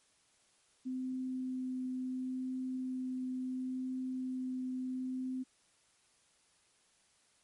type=tone with vibrato; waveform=sine; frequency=256.8 Hz; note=C4; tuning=32 cents flat; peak=-35 dBFS; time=0.85-5.44 s; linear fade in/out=20 ms; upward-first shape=triangle; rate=0.72 Hz; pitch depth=8 cents each way; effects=white hiss -70 dBFS RMS until 7.43 s + MP3 48 kbps